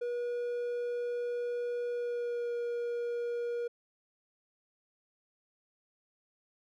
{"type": "tone with pitch glide", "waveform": "triangle", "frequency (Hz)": [482.5, 476.1], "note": ["B4", "A#4"], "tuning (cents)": [-40, 37], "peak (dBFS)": -30, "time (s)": [0.01, 3.68], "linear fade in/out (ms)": 10, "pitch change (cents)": -23, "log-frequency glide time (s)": [1.9, 2.55], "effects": []}